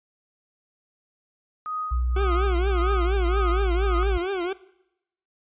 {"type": "tone with tremolo", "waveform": "sine", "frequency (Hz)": 1249, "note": "D#6", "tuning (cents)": 6, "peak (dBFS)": -25, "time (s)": [1.66, 4.03], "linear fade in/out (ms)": 0, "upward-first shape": "sine", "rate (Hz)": 1.8, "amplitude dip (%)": 90}
{"type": "tone with pitch glide", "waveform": "sine", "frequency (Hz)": [61.74, 55.97], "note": ["B1", "A1"], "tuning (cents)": [0, 30], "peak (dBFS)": -21, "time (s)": [1.91, 4.18], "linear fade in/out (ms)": 10, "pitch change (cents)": -170, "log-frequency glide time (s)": [2.02, 3.5]}
{"type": "tone with vibrato", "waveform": "40% pulse", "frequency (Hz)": 370, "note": "F#4", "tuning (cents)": 0, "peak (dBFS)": -24, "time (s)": [2.16, 4.53], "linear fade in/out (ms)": 5, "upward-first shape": "triangle", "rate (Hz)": 4.3, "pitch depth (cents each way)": 160}
{"effects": ["noise-tail reverb RT60 0.8 s tail -19 dB re dry", "resampled to 8000 Hz"]}